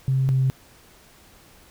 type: tone pair in turn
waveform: sine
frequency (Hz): 132.7 / 131.71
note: C3 / C3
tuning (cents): +25 / +12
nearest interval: unison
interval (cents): 13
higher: first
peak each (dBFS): -17 / -16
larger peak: second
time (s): 0.08-0.29 / 0.29-0.5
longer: neither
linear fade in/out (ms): 0
effects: tanh soft clip ceiling -12 dBFS + pink hiss -52 dBFS RMS until 1.7 s